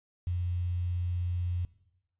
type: tone with quantisation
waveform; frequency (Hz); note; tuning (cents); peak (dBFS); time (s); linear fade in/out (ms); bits
sine; 88.4; F2; +22; -28; 0.27-1.65; 0; 9
effects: noise-tail reverb RT60 0.9 s tail -19 dB re dry + resampled to 8000 Hz